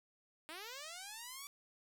5% pulse linear sweep, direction up, 300 to 1159 Hz, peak -35 dBFS, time 0.49-1.47 s, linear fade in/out 0 ms, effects 11-bit

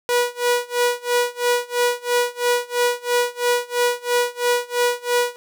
sawtooth tone with tremolo, 486.2 Hz, B4, 27 cents flat, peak -11 dBFS, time 0.09-5.36 s, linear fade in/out 0 ms, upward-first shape sine, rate 3 Hz, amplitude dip 95%, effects none

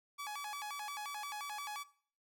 sawtooth tone with vibrato, 981 Hz, B5, 12 cents flat, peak -37 dBFS, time 0.18-1.84 s, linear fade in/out 20 ms, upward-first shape square, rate 5.7 Hz, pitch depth 270 cents each way, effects noise-tail reverb RT60 0.5 s tail -19 dB re dry

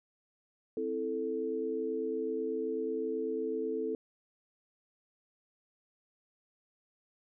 sine chord, A minor, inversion first, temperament equal, 261.6 / 329.6 / 440 Hz, C4 / E4 / A4, 0 / 0 / 0 cents, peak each -39 / -38 / -33 dBFS, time 0.77-3.95 s, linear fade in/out 2 ms, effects none

